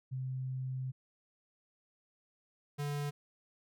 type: tone pair in turn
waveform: sine / square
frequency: 130 / 144.96 Hz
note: C3 / D3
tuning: -11 / -22 cents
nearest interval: major second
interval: 189 cents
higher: second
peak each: -35 / -35 dBFS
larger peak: neither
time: 0.11-0.92 / 2.78-3.11 s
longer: first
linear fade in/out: 20 ms
effects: none